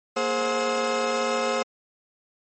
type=tone cluster; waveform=35% pulse; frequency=233.5 / 418.2 / 527 / 723 / 1283 Hz; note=A#3 / G#4 / C5 / F#5 / E6; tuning=+3 / +12 / +12 / -40 / -47 cents; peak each=-31 / -28 / -24 / -30 / -29 dBFS; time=0.16-1.63 s; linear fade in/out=10 ms; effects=MP3 32 kbps

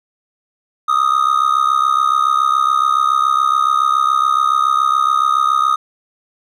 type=tone with amplitude modulation; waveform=triangle; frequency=1244.5 Hz; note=D#6; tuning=in tune; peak=-6 dBFS; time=0.88-5.76 s; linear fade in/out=10 ms; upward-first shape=sine; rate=67.1 Hz; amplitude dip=85%; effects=none

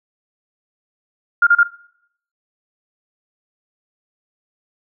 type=tone bursts; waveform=sine; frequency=1407 Hz; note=F6; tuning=12 cents sharp; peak=-8 dBFS; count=3; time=1.42-1.633 s; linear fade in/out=5 ms; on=49 ms; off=33 ms; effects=noise-tail reverb RT60 0.7 s tail -20 dB re dry

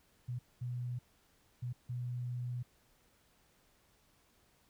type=tone bursts at uneven times; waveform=sine; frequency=123 Hz; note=B2; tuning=7 cents flat; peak=-36 dBFS; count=4; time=0.28-0.39 / 0.61-0.99 / 1.62-1.73 / 1.89-2.63 s; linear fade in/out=10 ms; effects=pink hiss -70 dBFS RMS until 4.69 s

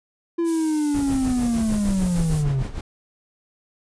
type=linear sweep; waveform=triangle; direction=down; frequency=341.6 to 128.1 Hz; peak=-17 dBFS; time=0.38-2.63 s; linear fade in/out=10 ms
type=noise; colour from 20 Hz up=violet; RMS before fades=-30 dBFS; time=0.44-2.45 s; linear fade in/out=50 ms
type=noise with tremolo; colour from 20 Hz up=brown; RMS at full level=-26 dBFS; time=0.94-2.81 s; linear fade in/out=5 ms; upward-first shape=sine; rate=6.6 Hz; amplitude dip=70%
effects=resampled to 22050 Hz

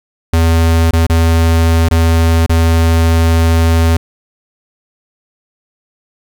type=tone with dropouts; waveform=square; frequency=82.41 Hz; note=E2; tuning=in tune; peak=-8 dBFS; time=0.33-3.97 s; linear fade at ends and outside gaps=5 ms; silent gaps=0.91-0.932 / 1.067-1.097 / 1.887-1.91 / 2.463-2.494 s; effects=8-bit

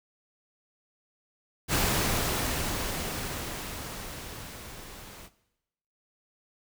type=noise with level ramp; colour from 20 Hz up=pink; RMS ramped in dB=-25 to -47 dBFS; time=1.68-5.3 s; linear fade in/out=50 ms; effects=noise-tail reverb RT60 0.9 s tail -17 dB re dry

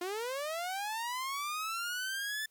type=linear sweep; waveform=sawtooth; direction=up; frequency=344.6 to 1760 Hz; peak=-31 dBFS; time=0.01-2.46 s; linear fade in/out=5 ms; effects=white hiss -72 dBFS RMS until 2.5 s

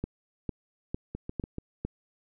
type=two click trains; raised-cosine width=3 ms; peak=-22 / -18 dBFS; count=4 / 5; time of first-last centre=1.15-1.584 / 0.04-1.85 s; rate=6.92 / 2.21 Hz; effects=none

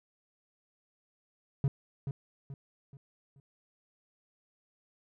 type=tone with echo; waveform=triangle; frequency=137.5 Hz; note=C#3; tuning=14 cents flat; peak=-22 dBFS; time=1.64-1.68 s; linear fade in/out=2 ms; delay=430 ms; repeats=4; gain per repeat=-8 dB; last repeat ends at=3.4 s; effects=none

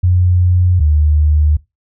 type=tone pair in turn; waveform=sine; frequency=89.8 / 75.51 Hz; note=F2 / D2; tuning=+49 / +49 cents; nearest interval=minor third; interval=300 cents; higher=first; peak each=-8 dBFS; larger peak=neither; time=0.03-0.8 / 0.8-1.57 s; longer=neither; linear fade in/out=10 ms; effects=noise-tail reverb RT60 0.2 s tail -19 dB re dry

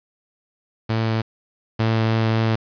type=tone pair in turn; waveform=sawtooth; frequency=112 / 112 Hz; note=A2 / A2; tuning=+31 / +31 cents; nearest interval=unison; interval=0 cents; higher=neither; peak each=-15 / -13 dBFS; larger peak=second; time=0.89-1.22 / 1.79-2.56 s; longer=second; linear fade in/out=10 ms; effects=resampled to 11025 Hz + 7-bit

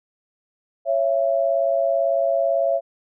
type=tone pair together; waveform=sine; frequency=552 / 670 Hz; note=C#5 / E5; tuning=-7 / +28 cents; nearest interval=minor third; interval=335 cents; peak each=-21 / -19 dBFS; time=0.85-2.81 s; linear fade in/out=50 ms; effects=none

